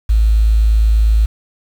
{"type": "tone with quantisation", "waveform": "sine", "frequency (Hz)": 54.2, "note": "A1", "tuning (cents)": -25, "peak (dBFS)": -8, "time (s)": [0.09, 1.26], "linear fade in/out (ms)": 10, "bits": 6, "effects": []}